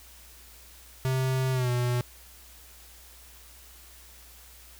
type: tone with pitch glide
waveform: square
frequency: 130.81 to 122.76 Hz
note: C3 to B2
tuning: 0 to -10 cents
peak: -25 dBFS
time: 1.05-2.01 s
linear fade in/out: 0 ms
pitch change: -110 cents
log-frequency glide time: 1.52-1.7 s
effects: added 60 Hz sine -53 dBFS peak until 4.79 s + white hiss -52 dBFS RMS until 4.79 s